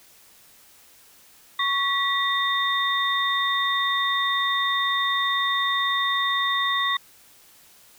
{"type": "tone cluster", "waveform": "sine", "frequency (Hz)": [1114, 1942, 3644], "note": ["C#6", "B6", "A#7"], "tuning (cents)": [8, -30, -40], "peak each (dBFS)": -25, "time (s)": [1.59, 6.97], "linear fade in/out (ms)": 5, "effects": ["white hiss -53 dBFS RMS until 7.98 s"]}